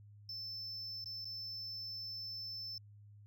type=tone with dropouts; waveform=triangle; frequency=5290 Hz; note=E8; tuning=5 cents sharp; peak=-40 dBFS; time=0.29-2.78 s; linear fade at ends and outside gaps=2 ms; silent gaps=1.043-1.058 / 1.246-1.253 s; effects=tanh soft clip ceiling -36 dBFS + added 103 Hz sine -55 dBFS peak until 3.26 s

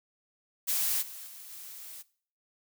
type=noise with level steps; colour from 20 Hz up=blue; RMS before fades=-29 / -44 / -47 / -45 dBFS; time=0.67-2.03 s; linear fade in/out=20 ms; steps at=1.01 / 1.26 / 1.49 s; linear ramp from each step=20 ms; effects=noise-tail reverb RT60 0.5 s tail -20 dB re dry

